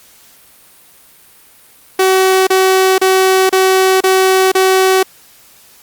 sawtooth tone bursts, 378 Hz, F#4, 37 cents sharp, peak -4 dBFS, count 6, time 1.99-5.03 s, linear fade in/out 5 ms, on 480 ms, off 32 ms, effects white hiss -44 dBFS RMS until 5.82 s + Opus 48 kbps

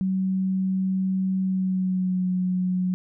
sine tone with pitch glide, 189 to 183.09 Hz, F#3 to F#3, +37 to -18 cents, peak -21 dBFS, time 0.01-2.94 s, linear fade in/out 0 ms, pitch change -55 cents, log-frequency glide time 1.4-2.28 s, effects none

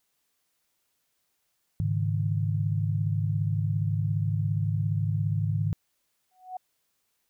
sine chord, Ab suspended fourth, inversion none, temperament just, 103.83 / 138.43 / 155.74 Hz, Ab2 / Db3 / Eb3, 0 / -2 / +2 cents, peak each -26 / -32 / -29 dBFS, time 1.8-5.73 s, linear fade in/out 0 ms
sine tone with exponential growth, 740 Hz, F#5, in tune, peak -30 dBFS, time 6.31-6.57 s, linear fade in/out 5 ms, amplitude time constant 56 ms
effects white hiss -75 dBFS RMS until 7.29 s

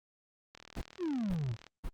click train, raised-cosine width 0.2 ms, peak -32 dBFS, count 45, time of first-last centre 0.55-1.667 s, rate 39.4 Hz
brown noise bursts, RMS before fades -37 dBFS, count 3, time 0.76-1.894 s, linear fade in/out 10 ms, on 58 ms, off 480 ms
triangle exponential sweep, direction down, 388.5 to 103.83 Hz, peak -29 dBFS, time 0.98-1.57 s, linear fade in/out 50 ms
effects Opus 48 kbps

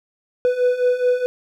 triangle beating tone pair, 493.2 / 497.9 Hz, B4 / B4, -2 / +14 cents, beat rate 4.7 Hz, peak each -19 / -15 dBFS, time 0.45-1.26 s, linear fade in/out 0 ms, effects none

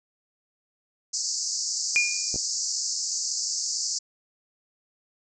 white band-pass noise, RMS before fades -29 dBFS, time 1.13-3.99 s, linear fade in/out 10 ms, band 4600 to 7400 Hz, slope 96 dB/octave
sine tone with exponential decay, 2423 Hz, D#7, 47 cents flat, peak -16 dBFS, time 1.96-2.37 s, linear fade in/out 0 ms, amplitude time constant 87 ms
clicks, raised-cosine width 2 ms, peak -22 dBFS, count 2, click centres 2.343 / 2.359 s
effects none

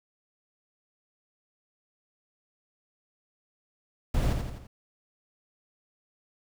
brown noise with echo, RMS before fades -26 dBFS, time 4.14-4.33 s, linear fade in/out 5 ms, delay 85 ms, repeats 4, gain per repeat -5 dB, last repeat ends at 4.67 s, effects none

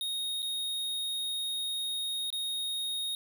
square tone with dropouts, 3729 Hz, A#7, in tune, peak -32 dBFS, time 0.01-3.15 s, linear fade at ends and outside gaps 1 ms, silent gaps 0.421-0.427 / 2.303-2.327 s, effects none

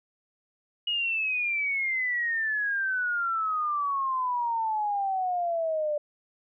sine exponential sweep, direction down, 2900 to 587.3 Hz, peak -25 dBFS, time 0.87-5.98 s, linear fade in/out 5 ms, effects none

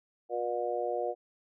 harmonic tone, 120 Hz, B2, 49 cents flat, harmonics 3 / 4 / 5 / 6, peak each -37 / -34 / -35 / -35 dBFS, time 0.29-1.15 s, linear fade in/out 50 ms, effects none

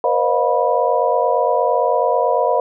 sine tone cluster, 477.1 / 526 / 614 / 709 / 979 Hz, A#4 / C5 / D#5 / F5 / B5, +40 / +9 / -23 / +26 / -15 cents, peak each -20 dBFS, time 0.04-2.6 s, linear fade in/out 2 ms, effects none

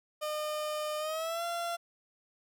30% pulse tone with pitch glide, 607 to 685.3 Hz, D#5 to F5, -43 to -33 cents, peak -30 dBFS, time 0.21-1.77 s, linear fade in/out 20 ms, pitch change +210 cents, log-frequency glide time 0.98-1.44 s, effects none

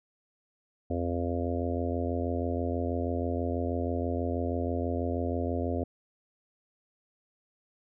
harmonic tone, 86.2 Hz, F2, 22 cents flat, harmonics 1 / 3 / 4 / 5 / 6 / 7 / 8, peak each -32 / -33 / -38 / -37 / -38 / -38 / -39 dBFS, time 0.9-5.84 s, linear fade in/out 5 ms, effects none

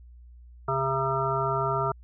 harmonic tone, 134.2 Hz, C3, 44 cents sharp, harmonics 1 / 3 / 5 / 7 / 9 / 10, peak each -31 / -31 / -31 / -31 / -31 / -31 dBFS, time 0.68-1.92 s, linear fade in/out 5 ms, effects added 60 Hz sine -46 dBFS peak until 2.03 s

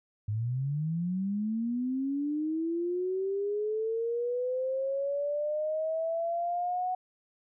sine linear sweep, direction up, 101.8 to 740 Hz, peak -28 dBFS, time 0.28-6.95 s, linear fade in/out 5 ms, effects none

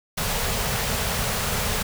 pink band-stop noise, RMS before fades -25 dBFS, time 0.17-1.83 s, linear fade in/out 10 ms, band 240 to 390 Hz, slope 96 dB/octave, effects none

